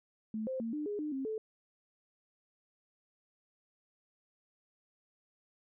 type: tone with pitch steps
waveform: sine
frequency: 218.1 / 522 / 228 / 299.9 / 413.4 / 302.2 / 267.8 / 436.5 Hz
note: A3 / C5 / A#3 / D4 / G#4 / D4 / C4 / A4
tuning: -15 / -4 / -38 / +36 / -8 / +50 / +40 / -14 cents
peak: -34 dBFS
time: 0.34-1.38 s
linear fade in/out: 2 ms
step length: 130 ms
effects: none